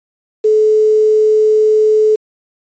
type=tone with quantisation; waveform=sine; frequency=430.8 Hz; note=A4; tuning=37 cents flat; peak=-7 dBFS; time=0.44-2.16 s; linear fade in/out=10 ms; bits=6; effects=resampled to 16000 Hz